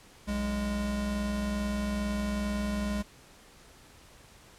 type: tone pair together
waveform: square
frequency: 61.2 / 205.9 Hz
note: B1 / G#3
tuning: -15 / -15 cents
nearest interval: octave + major sixth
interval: 2100 cents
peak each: -35 / -31 dBFS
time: 0.27-3.03 s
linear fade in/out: 20 ms
effects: pink hiss -55 dBFS RMS until 4.58 s + low-pass 11000 Hz 12 dB/octave